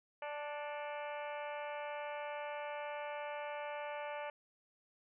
harmonic tone with a mistuned harmonic, 293.7 Hz, D4, in tune, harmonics 2 / 3 / 4 / 5 / 6 / 7 / 8 / 9 / 10, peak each -43 / -45 / -52 / -52 / -53 / -56 / -53 / -57 / -59 dBFS, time 0.22-4.3 s, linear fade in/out 2 ms, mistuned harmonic 7, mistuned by +76 cents, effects none

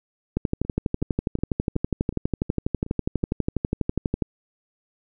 two click trains, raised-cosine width 3 ms, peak -9 / -23 dBFS, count 48 / 8, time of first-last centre 0.37-4.222 / 0.65-3.233 s, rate 12.2 / 2.71 Hz, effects none

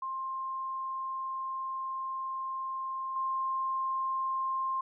sine tone with level steps, 1057 Hz, C6, 17 cents sharp, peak -33 / -29 dBFS, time 0.02-4.81 s, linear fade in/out 5 ms, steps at 3.16 s, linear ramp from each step 2 ms, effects none

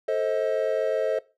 triangle chord, A diminished, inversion none, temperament just, 440 / 528 / 633.6 Hz, A4 / C5 / Eb5, 0 / +16 / +31 cents, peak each -25 dBFS, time 0.08-1.19 s, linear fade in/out 5 ms, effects noise-tail reverb RT60 0.3 s tail -20 dB re dry

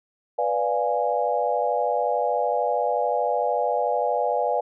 sine chord, B diminished seventh, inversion none, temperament equal, 493.9 / 587.3 / 698.5 / 830.6 Hz, B4 / D5 / F5 / Ab5, 0 / 0 / 0 / 0 cents, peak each -26 dBFS, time 0.38-4.61 s, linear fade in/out 10 ms, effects none

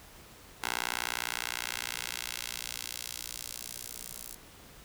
10% pulse tone with high-pass filter sweep, 59.9 Hz, A#1, 48 cents sharp, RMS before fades -38 dBFS, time 0.62-4.36 s, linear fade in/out 20 ms, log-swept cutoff 990 to 8500 Hz, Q 0.75, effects pink hiss -53 dBFS RMS until 4.84 s

